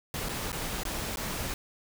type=noise with dropouts; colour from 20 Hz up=pink; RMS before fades=-34 dBFS; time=0.14-1.54 s; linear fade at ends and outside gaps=1 ms; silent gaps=0.287-0.292 / 0.519-0.528 / 0.834-0.852 / 1.159-1.171 s; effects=none